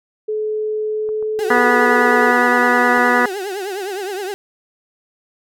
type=tone with pitch glide; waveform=sine; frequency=429.2 to 432.4 Hz; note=A4 to A4; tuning=-43 to -30 cents; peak=-18 dBFS; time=0.28-2.31 s; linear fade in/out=10 ms; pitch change=+13 cents; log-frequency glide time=0.89-1.41 s
type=clicks; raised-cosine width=1 ms; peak=-25 / -26 / -22 / -20 dBFS; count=4; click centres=1.09 / 1.226 / 1.578 / 2.974 s
type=tone with vibrato; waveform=35% pulse; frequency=390.2 Hz; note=G4; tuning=8 cents flat; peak=-21 dBFS; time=1.39-4.34 s; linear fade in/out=0 ms; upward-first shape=triangle; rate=9.7 Hz; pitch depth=150 cents each way
type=harmonic tone; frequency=244.8 Hz; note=B3; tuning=15 cents flat; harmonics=1 / 2 / 3 / 4 / 5 / 6 / 7 / 8; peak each=-20 / -20 / -20 / -20 / -20 / -20 / -20 / -20 dBFS; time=1.5-3.26 s; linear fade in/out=5 ms
effects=none